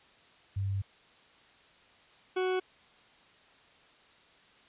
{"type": "tone pair in turn", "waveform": ["sine", "40% pulse"], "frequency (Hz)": [98, 370.9], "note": ["G2", "F#4"], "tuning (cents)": [0, 4], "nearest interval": "octave + major seventh", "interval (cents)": 2304, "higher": "second", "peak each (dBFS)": [-29, -27], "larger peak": "second", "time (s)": [[0.56, 0.82], [2.36, 2.6]], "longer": "first", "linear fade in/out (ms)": 10, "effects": ["white hiss -60 dBFS RMS until 4.68 s", "resampled to 8000 Hz"]}